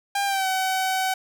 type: tone with pitch glide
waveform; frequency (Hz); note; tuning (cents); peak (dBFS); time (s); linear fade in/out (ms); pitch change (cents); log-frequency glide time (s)
sawtooth; 800 to 756.4; G5 to F#5; +35 to +38; -18; 0.15-1.14; 5; -97; 0.25-0.47
effects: none